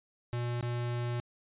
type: tone with dropouts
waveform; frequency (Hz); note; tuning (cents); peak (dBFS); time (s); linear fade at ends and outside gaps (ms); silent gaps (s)
square; 120.4; B2; -44; -32; 0.33-1.2; 0; 0.61-0.627
effects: resampled to 8000 Hz